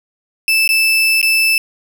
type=tone with dropouts; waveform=35% pulse; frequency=2637 Hz; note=E7; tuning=in tune; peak=-9 dBFS; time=0.48-1.58 s; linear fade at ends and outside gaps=1 ms; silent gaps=0.677-0.69 / 1.215-1.228 s; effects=none